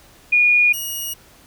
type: tone pair in turn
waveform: sine / 5% pulse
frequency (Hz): 2442 / 2886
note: D#7 / F#7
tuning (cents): -33 / -44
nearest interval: minor third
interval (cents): 289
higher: second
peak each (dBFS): -11 / -16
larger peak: first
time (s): 0.32-0.73 / 0.73-1.14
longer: neither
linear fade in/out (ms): 10
effects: pink hiss -49 dBFS RMS until 1.46 s